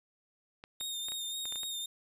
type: clicks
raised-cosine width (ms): 0.3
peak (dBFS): -30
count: 8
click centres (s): 0.639 / 0.81 / 1.085 / 1.12 / 1.455 / 1.524 / 1.558 / 1.633
type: tone with vibrato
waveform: sawtooth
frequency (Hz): 3677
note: A#7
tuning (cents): -24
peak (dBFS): -33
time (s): 0.8-1.86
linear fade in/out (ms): 5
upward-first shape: sine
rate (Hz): 3.8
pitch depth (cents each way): 33
effects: none